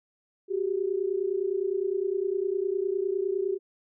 sine tone pair together, 371.1 / 400.9 Hz, F#4 / G4, +5 / +39 cents, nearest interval minor second, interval 134 cents, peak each -28 dBFS, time 0.48-3.59 s, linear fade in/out 50 ms, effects none

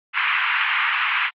white band-pass noise, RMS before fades -21 dBFS, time 0.13-1.31 s, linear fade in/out 50 ms, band 990 to 2800 Hz, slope 48 dB/octave, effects AAC 64 kbps

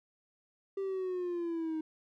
triangle linear sweep, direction down, 393.4 to 312.1 Hz, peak -30 dBFS, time 0.77-1.81 s, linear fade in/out 5 ms, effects tanh soft clip ceiling -26 dBFS

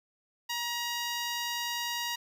10% pulse tone, 950 Hz, A#5, 33 cents sharp, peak -23 dBFS, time 0.49-2.16 s, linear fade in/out 10 ms, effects none

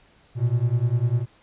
triangle beating tone pair, 114.9 / 124.9 Hz, A#2 / B2, -25 / +20 cents, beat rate 10 Hz, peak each -20 dBFS, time 0.35-1.26 s, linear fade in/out 50 ms, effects pink hiss -57 dBFS RMS until 1.42 s + resampled to 8000 Hz

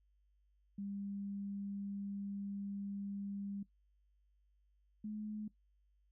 sine tone pair in turn, 200 / 212.3 Hz, G3 / G#3, +35 / +38 cents, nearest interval minor second, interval 103 cents, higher second, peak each -40 / -40 dBFS, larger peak neither, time 0.78-3.63 / 5.04-5.48 s, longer first, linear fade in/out 5 ms, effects noise-tail reverb RT60 0.1 s tail -17 dB re dry + added 50 Hz sine -70 dBFS peak until 6.11 s

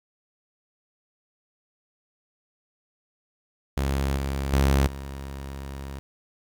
sawtooth tone with level steps, 68.4 Hz, C#2, 23 cents flat, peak -19 / -22 / -14 / -30 dBFS, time 3.77-5.99 s, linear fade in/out 0 ms, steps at 4.17 / 4.53 / 4.87 s, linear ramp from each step 2 ms, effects 9-bit

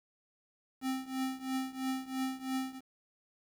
square tone with tremolo, 262.4 Hz, C4, 5 cents sharp, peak -31 dBFS, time 0.81-2.81 s, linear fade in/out 50 ms, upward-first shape triangle, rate 3 Hz, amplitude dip 90%, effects 10-bit

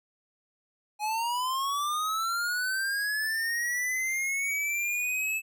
square linear sweep, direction up, 830.6 to 2623 Hz, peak -28 dBFS, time 0.99-5.42 s, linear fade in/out 50 ms, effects none

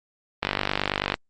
click train, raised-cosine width 0.3 ms, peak -6 dBFS, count 36, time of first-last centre 0.43-1.141 s, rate 49.2 Hz, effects Opus 32 kbps

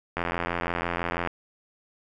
click train, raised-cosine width 0.5 ms, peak -12 dBFS, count 96, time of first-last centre 0.17-1.273 s, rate 86.1 Hz, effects none

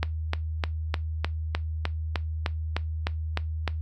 click train, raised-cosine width 0.3 ms, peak -10 dBFS, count 13, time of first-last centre 0.03-3.677 s, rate 3.29 Hz, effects noise-tail reverb RT60 0.2 s tail -19 dB re dry + added 79 Hz sine -28 dBFS peak until 3.81 s

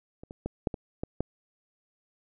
clicks, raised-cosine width 2 ms, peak -30 / -27 / -18 / -12 / -21 / -18 / -14 dBFS, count 7, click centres 0.235 / 0.309 / 0.46 / 0.672 / 0.742 / 1.035 / 1.206 s, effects none

